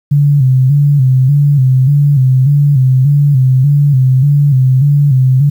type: tone with vibrato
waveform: sine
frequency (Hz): 136.8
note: C#3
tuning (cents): -23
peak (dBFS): -5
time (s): 0.11-5.5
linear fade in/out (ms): 10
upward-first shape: square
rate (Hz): 1.7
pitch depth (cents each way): 90
effects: 7-bit